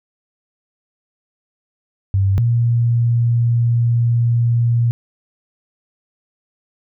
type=tone pair in turn; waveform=sine; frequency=97.4 / 118.09 Hz; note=G2 / A#2; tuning=-11 / +23 cents; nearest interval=minor third; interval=334 cents; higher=second; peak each=-12 dBFS; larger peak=neither; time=2.14-2.38 / 2.38-4.91 s; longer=second; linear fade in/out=0 ms; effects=none